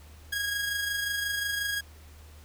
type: tone with amplitude modulation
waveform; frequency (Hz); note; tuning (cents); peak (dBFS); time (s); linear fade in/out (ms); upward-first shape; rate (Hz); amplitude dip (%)
sawtooth; 1643; G#6; -19; -23; 0.32-1.81; 10; sine; 25.6; 40
effects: added 76 Hz sine -48 dBFS peak until 2.44 s + pink hiss -56 dBFS RMS until 2.44 s